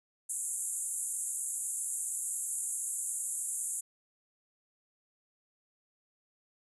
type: band-pass noise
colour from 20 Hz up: white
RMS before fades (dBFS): -36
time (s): 0.29-3.81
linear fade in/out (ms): 10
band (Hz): 7000 to 11000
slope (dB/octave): 96
effects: none